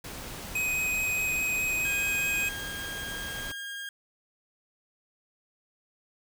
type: noise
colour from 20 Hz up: pink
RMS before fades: -40 dBFS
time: 0.04-3.52 s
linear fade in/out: 5 ms
type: tone with vibrato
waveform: square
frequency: 2515 Hz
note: D#7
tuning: 18 cents sharp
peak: -27 dBFS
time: 0.55-2.49 s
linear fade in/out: 5 ms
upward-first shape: sine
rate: 4.8 Hz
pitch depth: 9 cents each way
type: tone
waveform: 30% pulse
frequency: 1619 Hz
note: G#6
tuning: 45 cents flat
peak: -33 dBFS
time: 1.85-3.89 s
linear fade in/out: 2 ms
effects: none